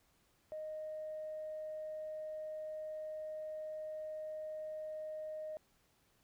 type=tone; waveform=sine; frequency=620 Hz; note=D#5; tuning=6 cents flat; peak=-40 dBFS; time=0.52-5.57 s; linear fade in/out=0 ms; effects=tanh soft clip ceiling -36 dBFS + pink hiss -73 dBFS RMS until 6.23 s